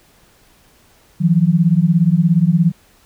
sine beating tone pair, 161.1 / 178.1 Hz, E3 / F3, -39 / +34 cents, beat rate 17 Hz, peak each -13 dBFS, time 1.2-2.72 s, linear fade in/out 20 ms, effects pink hiss -52 dBFS RMS until 3.05 s

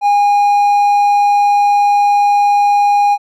triangle tone, 817 Hz, G#5, 29 cents flat, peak -6 dBFS, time 0.01-3.18 s, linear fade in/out 50 ms, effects none

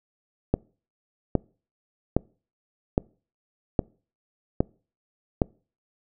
click train, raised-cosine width 2 ms, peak -6 dBFS, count 7, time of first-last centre 0.54-5.418 s, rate 1.23 Hz, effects noise-tail reverb RT60 0.4 s tail -26 dB re dry

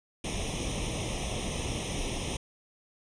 pink noise with comb filter, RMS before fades -33 dBFS, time 0.24-2.37 s, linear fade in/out 5 ms, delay 0.33 ms, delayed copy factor +0.9, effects resampled to 22050 Hz

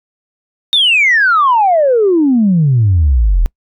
sine exponential sweep, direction down, 3717 to 38.12 Hz, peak -6 dBFS, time 0.73-3.46 s, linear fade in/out 0 ms, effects noise-tail reverb RT60 0.1 s tail -26 dB re dry + tanh soft clip ceiling -3 dBFS

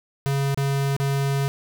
square tone with dropouts, 138.59 Hz, C#3, in tune, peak -21 dBFS, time 0.26-1.48 s, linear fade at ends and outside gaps 0 ms, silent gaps 0.545-0.575 / 0.965-1 s, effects none

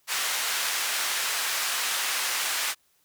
pink band-pass noise, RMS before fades -28 dBFS, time 0.07-2.75 s, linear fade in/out 50 ms, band 1300 to 14000 Hz, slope 12 dB/octave, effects white hiss -67 dBFS RMS until 3.04 s

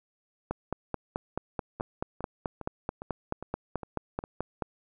two click trains, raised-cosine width 1 ms, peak -16 / -24 dBFS, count 20 / 7, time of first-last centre 0.51-4.623 / 1.8-4.239 s, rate 4.62 / 2.46 Hz, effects none

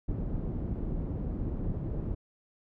pink low-pass noise, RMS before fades -33 dBFS, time 0.08-2.15 s, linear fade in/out 10 ms, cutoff 290 Hz, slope 12 dB/octave, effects none

